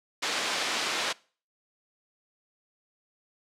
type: band-pass noise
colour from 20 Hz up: white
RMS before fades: -30 dBFS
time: 0.22-1.13 s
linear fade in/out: 10 ms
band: 290 to 4300 Hz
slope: 12 dB/octave
effects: noise-tail reverb RT60 0.4 s tail -23 dB re dry + low-pass 10000 Hz 12 dB/octave